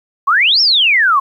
sine exponential two-way sweep, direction up then down, 1046.5 to 5588 to 1046.5 Hz, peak -8 dBFS, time 0.27-1.2 s, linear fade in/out 10 ms, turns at 0.61 s, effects 8-bit

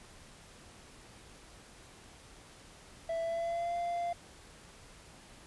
triangle tone with pitch glide, 662 to 692.5 Hz, E5 to F5, +7 to -15 cents, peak -30 dBFS, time 3.09-4.13 s, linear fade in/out 5 ms, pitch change +78 cents, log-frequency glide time 3.21-3.75 s, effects pink hiss -55 dBFS RMS until 5.46 s + resampled to 24000 Hz

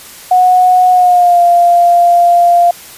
sine tone with pitch glide, 732 to 695.7 Hz, F#5 to F5, -19 to -7 cents, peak -4 dBFS, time 0.31-2.71 s, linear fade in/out 5 ms, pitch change -88 cents, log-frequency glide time 0.91-1.41 s, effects white hiss -33 dBFS RMS until 2.97 s + resampled to 32000 Hz

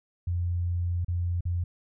sine tone with dropouts, 87.5 Hz, F2, 4 cents sharp, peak -25 dBFS, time 0.27-1.64 s, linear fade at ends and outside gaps 5 ms, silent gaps 1.047-1.082 / 1.408-1.453 s, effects none

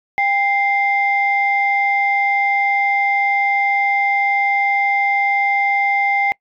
sine tone pair together, 798.2 / 2093 Hz, G5 / C7, +31 / 0 cents, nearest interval octave + perfect fourth, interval 1669 cents, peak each -16 dBFS, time 0.18-6.32 s, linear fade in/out 0 ms, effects noise-tail reverb RT60 0.1 s tail -24 dB re dry + tanh soft clip ceiling -6 dBFS

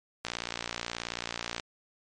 click train, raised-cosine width 0.2 ms, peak -15 dBFS, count 80, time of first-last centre 0.25-1.598 s, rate 58.6 Hz, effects MP3 48 kbps

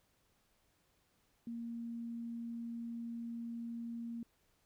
sine tone, 233.1 Hz, A#3, in tune, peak -40 dBFS, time 1.47-4.23 s, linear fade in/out 2 ms, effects pink hiss -75 dBFS RMS until 4.65 s

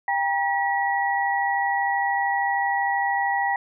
sine tone cluster, 795 / 948 / 1930 Hz, G5 / A#5 / B6, +24 / +29 / -40 cents, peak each -23 / -28 / -25 dBFS, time 0.08-3.56 s, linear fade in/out 2 ms, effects none

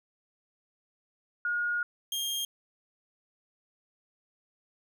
sine / sawtooth tone pair in turn, 1434 / 3219 Hz, F6 / G7, +45 / +45 cents, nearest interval octave + major second, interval 1400 cents, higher second, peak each -27 dBFS, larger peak neither, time 1.45-1.83 / 2.12-2.45 s, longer first, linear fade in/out 2 ms, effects none

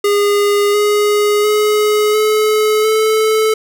square tone with pitch steps, 408.7 / 415.4 / 422.1 / 429 / 436 Hz, G#4 / G#4 / G#4 / A4 / A4, -28 / 0 / +28 / -44 / -16 cents, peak -11 dBFS, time 0.04-3.54 s, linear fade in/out 5 ms, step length 700 ms, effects none

